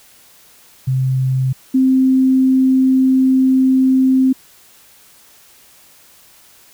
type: tone pair in turn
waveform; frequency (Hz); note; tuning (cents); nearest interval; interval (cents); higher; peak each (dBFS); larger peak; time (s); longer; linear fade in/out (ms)
sine; 130.81 / 261.6; C3 / C4; 0 / 0; octave; 1200; second; -13 / -9; second; 0.87-1.53 / 1.74-4.33; second; 10
effects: white hiss -47 dBFS RMS until 6.73 s